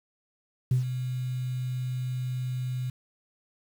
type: tone with ADSR envelope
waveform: sine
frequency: 126.9 Hz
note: B2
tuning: 47 cents sharp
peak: -17 dBFS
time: 0.71-2.9 s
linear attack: 5 ms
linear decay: 120 ms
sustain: -11 dB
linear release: 4 ms
effects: tanh soft clip ceiling -17 dBFS + 8-bit